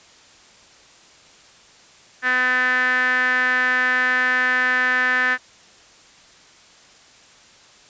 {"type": "tone with band-pass filter", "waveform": "sawtooth", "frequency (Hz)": 253.1, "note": "B3", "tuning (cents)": 43, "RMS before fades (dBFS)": -19, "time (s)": [2.22, 5.38], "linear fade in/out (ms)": 50, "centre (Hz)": 1700, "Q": 8.3, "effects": ["white hiss -49 dBFS RMS until 7.89 s", "resampled to 16000 Hz"]}